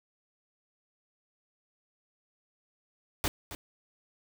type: noise with echo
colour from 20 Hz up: pink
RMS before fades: -29 dBFS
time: 3.24-3.28 s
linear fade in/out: 0 ms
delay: 270 ms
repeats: 1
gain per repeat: -12 dB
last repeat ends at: 3.55 s
effects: none